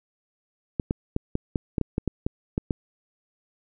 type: clicks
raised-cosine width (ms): 3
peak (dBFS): -11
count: 12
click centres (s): 0.798 / 0.909 / 1.164 / 1.354 / 1.558 / 1.782 / 1.813 / 1.981 / 2.077 / 2.265 / 2.579 / 2.708
effects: none